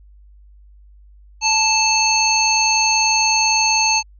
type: harmonic tone with a mistuned harmonic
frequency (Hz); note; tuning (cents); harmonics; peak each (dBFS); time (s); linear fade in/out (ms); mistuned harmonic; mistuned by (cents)
878; A5; -4; 1 / 3 / 5 / 7; -19 / -19 / -19 / -19; 1.41-4.03; 50; 7; +58
effects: added 50 Hz sine -43 dBFS peak until 4.19 s